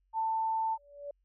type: tone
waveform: sine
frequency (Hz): 890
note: A5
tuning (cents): +20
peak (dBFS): -28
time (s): 0.13-0.78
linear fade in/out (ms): 50
type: tone with exponential growth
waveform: sine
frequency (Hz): 574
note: D5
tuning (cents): -40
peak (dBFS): -35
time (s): 0.66-1.11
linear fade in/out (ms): 5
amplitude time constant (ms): 96
effects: added 46 Hz sine -70 dBFS peak until 1.24 s